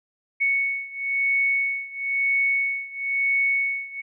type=beating tone pair; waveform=sine; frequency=2217 / 2218 Hz; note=C#7 / C#7; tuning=0 / 0 cents; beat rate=1 Hz; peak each=-23 / -25 dBFS; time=0.4-4.02 s; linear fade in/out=20 ms; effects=none